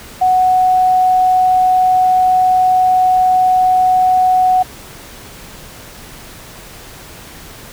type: tone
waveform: sine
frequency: 740 Hz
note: F#5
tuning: in tune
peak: -8 dBFS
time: 0.21-4.63 s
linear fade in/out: 10 ms
effects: pink hiss -35 dBFS RMS until 7.72 s